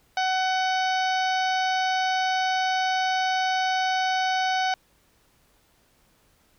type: harmonic tone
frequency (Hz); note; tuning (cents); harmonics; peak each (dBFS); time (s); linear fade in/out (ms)
750; F#5; +23; 1 / 2 / 3 / 4 / 5 / 6 / 7 / 8; -23 / -29 / -33 / -35 / -37 / -39 / -40 / -41; 0.17-4.74; 2
effects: pink hiss -63 dBFS RMS until 6.58 s